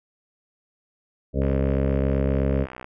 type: harmonic tone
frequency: 67.9 Hz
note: C#2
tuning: 35 cents flat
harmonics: 1 / 2 / 3 / 4 / 6 / 7 / 8 / 9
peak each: -23 / -26 / -28 / -29 / -31 / -31 / -32 / -33 dBFS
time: 1.33-2.67 s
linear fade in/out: 50 ms
type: click train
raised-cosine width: 0.5 ms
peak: -22 dBFS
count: 91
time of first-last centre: 1.42-2.844 s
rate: 63.2 Hz
effects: none